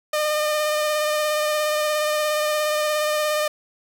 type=tone with vibrato; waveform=sawtooth; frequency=606 Hz; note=D#5; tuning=46 cents flat; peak=-16 dBFS; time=0.13-3.48 s; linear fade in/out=5 ms; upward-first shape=triangle; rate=17 Hz; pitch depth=20 cents each way; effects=none